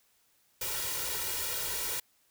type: noise with comb filter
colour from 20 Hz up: white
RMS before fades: -34 dBFS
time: 0.61-2 s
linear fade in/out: 5 ms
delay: 2.1 ms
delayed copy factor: +0.8
effects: white hiss -69 dBFS RMS until 2.3 s